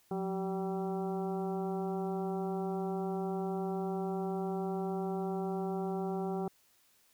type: harmonic tone with a mistuned harmonic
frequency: 192.6 Hz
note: G3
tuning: 30 cents flat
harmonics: 1 / 2 / 3 / 4 / 5 / 6 / 7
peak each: -36 / -36 / -48 / -40 / -51 / -53 / -53 dBFS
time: 0.11-6.48 s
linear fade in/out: 2 ms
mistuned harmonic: 1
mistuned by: -110 cents
effects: white hiss -68 dBFS RMS until 7.13 s